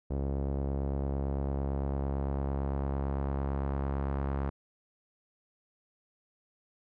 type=tone with low-pass filter sweep; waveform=sawtooth; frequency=68.9 Hz; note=C#2; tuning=10 cents flat; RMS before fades=-32 dBFS; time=0.1-4.5 s; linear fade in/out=10 ms; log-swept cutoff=550 to 1200 Hz; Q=1.2; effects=none